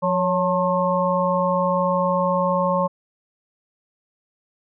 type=harmonic tone with a mistuned harmonic; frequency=178.6 Hz; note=F3; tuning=39 cents sharp; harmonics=1 / 3 / 5 / 6; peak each=-24 / -21 / -25 / -23 dBFS; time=0.02-2.88 s; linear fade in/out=20 ms; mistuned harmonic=3; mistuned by=+59 cents; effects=none